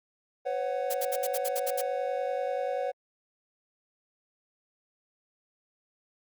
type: chord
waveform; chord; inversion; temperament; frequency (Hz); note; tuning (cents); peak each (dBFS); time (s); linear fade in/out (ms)
triangle; B suspended second; none; equal with one note detuned; 504 / 554.4 / 740; B4 / C#5 / F#5; +35 / 0 / 0; -31 / -30 / -32; 0.45-2.92; 20
type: noise bursts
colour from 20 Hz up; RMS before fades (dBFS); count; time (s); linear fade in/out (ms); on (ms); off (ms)
blue; -33; 9; 0.9-1.816; 10; 44; 65
effects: Opus 48 kbps